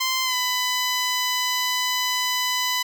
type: tone with pitch glide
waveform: 10% pulse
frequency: 1040 to 999.9 Hz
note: C6 to B5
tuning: -11 to +21 cents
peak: -13 dBFS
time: 0-2.83 s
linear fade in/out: 10 ms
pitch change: -68 cents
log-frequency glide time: 0.24-0.35 s
effects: none